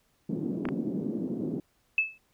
white band-pass noise, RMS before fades -32 dBFS, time 0.29-1.6 s, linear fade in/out 5 ms, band 180 to 310 Hz, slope 24 dB/octave
clicks, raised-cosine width 0.5 ms, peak -18 dBFS, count 2, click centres 0.654 / 0.688 s
sine tone with exponential decay, 2614 Hz, E7, 15 cents flat, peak -18 dBFS, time 1.98-2.18 s, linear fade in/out 2 ms, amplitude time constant 43 ms
effects pink hiss -70 dBFS RMS until 2.33 s

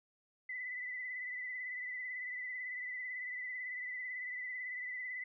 sine tone with vibrato, 2000 Hz, B6, 21 cents sharp, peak -39 dBFS, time 0.49-5.24 s, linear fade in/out 5 ms, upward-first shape triangle, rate 18 Hz, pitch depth 46 cents each way, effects none

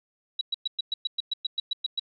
sine tone bursts, 3895 Hz, B7, 25 cents flat, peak -24 dBFS, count 13, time 0.39-1.996 s, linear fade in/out 5 ms, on 22 ms, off 110 ms, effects none

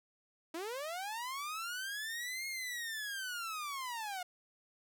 sawtooth linear two-way sweep, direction up then down, 311.1 to 2161 to 706 Hz, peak -35 dBFS, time 0.54-4.23 s, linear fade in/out 5 ms, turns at 2.47 s, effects none

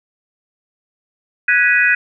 sine chord, G# minor seventh, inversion third, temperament equal with one note detuned, 1480 / 1661.2 / 1946.1 / 2489 Hz, F#6 / G#6 / B6 / D#7, 0 / 0 / -26 / 0 cents, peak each -16 dBFS, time 1.48-1.95 s, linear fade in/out 5 ms, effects none

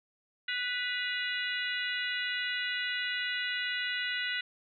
harmonic tone with a mistuned harmonic, 493.9 Hz, B4, in tune, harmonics 3 / 4 / 5 / 6 / 7 / 8, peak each -36 / -35 / -43 / -37 / -43 / -41 dBFS, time 0.48-4.41 s, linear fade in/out 5 ms, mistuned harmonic 6, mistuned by -56 cents, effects none

